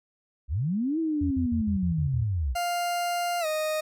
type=linear two-way sweep; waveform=sine; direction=up then down; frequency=54.7 to 329.6 to 54.7 Hz; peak=-24 dBFS; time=0.48-2.56 s; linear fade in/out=50 ms; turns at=0.99 s
type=tone bursts; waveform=sine; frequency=83.6 Hz; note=E2; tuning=25 cents sharp; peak=-27 dBFS; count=7; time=1.21-2.234 s; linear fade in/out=5 ms; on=100 ms; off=54 ms
type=tone with pitch glide; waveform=40% pulse; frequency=700 to 620 Hz; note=F5 to D#5; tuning=+4 to -6 cents; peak=-25 dBFS; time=2.55-3.81 s; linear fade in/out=10 ms; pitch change=-210 cents; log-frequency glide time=3.4-3.46 s
effects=none